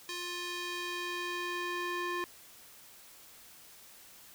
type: tone with band-pass filter sweep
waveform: square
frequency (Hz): 352.4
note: F4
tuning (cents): +16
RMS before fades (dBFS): -37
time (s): 0.09-2.24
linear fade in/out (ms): 0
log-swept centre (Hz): 4200 to 1500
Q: 0.86
effects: white hiss -55 dBFS RMS until 4.34 s